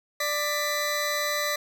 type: tone pair together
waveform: 20% pulse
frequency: 591 / 1986.1 Hz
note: D5 / B6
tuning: +11 / +9 cents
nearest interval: octave + major sixth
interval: 2098 cents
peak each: -23 dBFS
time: 0.2-1.56 s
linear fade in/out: 5 ms
effects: none